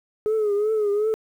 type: tone with vibrato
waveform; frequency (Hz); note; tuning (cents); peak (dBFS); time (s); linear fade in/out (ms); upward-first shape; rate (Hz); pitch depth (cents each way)
sine; 422.1; G#4; +28; -17; 0.26-1.14; 0; triangle; 2.7; 88
effects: tanh soft clip ceiling -17 dBFS + 9-bit